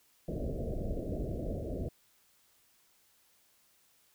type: low-pass noise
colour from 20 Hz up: pink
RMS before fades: -36 dBFS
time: 0.28-1.89 s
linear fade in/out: 5 ms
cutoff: 670 Hz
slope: 96 dB/octave
effects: white hiss -68 dBFS RMS until 4.14 s